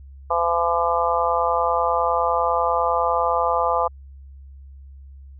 harmonic tone, 169.9 Hz, F3, 47 cents flat, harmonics 3 / 4 / 5 / 6 / 7, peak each -24 / -24 / -24 / -24 / -24 dBFS, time 0.3-3.88 s, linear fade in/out 10 ms, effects added 68 Hz sine -39 dBFS peak until 5.39 s

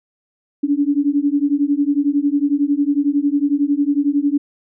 sine beating tone pair, 281.3 / 292.3 Hz, C#4 / D4, +26 / -8 cents, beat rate 11 Hz, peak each -17 dBFS, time 0.63-4.38 s, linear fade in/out 10 ms, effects none

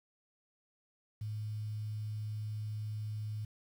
sine tone with quantisation, 107 Hz, A2, 48 cents flat, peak -36 dBFS, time 1.21-3.45 s, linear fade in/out 5 ms, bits 10, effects none

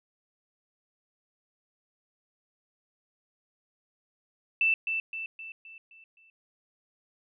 sine tone with echo, 2658 Hz, E7, 14 cents sharp, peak -21 dBFS, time 4.61-4.74 s, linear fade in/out 2 ms, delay 260 ms, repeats 6, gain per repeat -6 dB, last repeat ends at 6.3 s, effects none

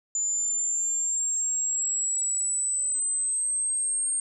sine exponential sweep, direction up, 7060 to 8600 Hz, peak -24 dBFS, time 0.15-4.2 s, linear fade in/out 2 ms, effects none

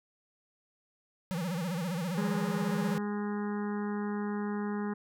square tone with vibrato, 174.61 Hz, F3, in tune, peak -32 dBFS, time 1.31-2.98 s, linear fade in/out 0 ms, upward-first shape sine, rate 15 Hz, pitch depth 170 cents each way
harmonic tone, 206.5 Hz, G#3, 10 cents flat, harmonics 1 / 2 / 4 / 5 / 6 / 7 / 8 / 9, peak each -32 / -38 / -44 / -46 / -48 / -49 / -50 / -51 dBFS, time 2.17-4.94 s, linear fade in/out 10 ms
effects none

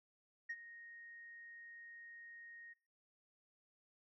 sine tone with ADSR envelope, 1864.7 Hz, A#6, in tune, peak -38 dBFS, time 0.49-2.74 s, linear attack 12 ms, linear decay 48 ms, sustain -15 dB, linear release 18 ms, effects noise-tail reverb RT60 0.4 s tail -20 dB re dry + tanh soft clip ceiling -37 dBFS

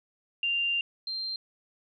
sine tone pair in turn, 2787 / 4163 Hz, F7 / C8, -4 / -10 cents, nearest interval perfect fifth, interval 694 cents, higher second, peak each -25 / -31 dBFS, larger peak first, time 0.43-0.81 / 1.07-1.36 s, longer first, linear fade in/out 2 ms, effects none

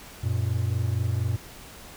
triangle tone pair together, 93.18 / 117.4 Hz, F#2 / A#2, +13 / +13 cents, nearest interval major third, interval 400 cents, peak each -24 dBFS, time 0.23-1.37 s, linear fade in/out 10 ms, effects pink hiss -45 dBFS RMS until 1.96 s

